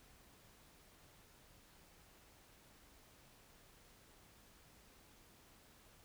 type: silence
effects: pink hiss -65 dBFS RMS until 6.04 s